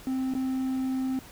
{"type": "tone with dropouts", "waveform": "triangle", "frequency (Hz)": 261.6, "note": "C4", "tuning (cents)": 0, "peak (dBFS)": -24, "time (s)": [0.07, 1.19], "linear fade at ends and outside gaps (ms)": 1, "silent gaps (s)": [0.338, 0.351], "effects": ["pink hiss -49 dBFS RMS until 1.31 s"]}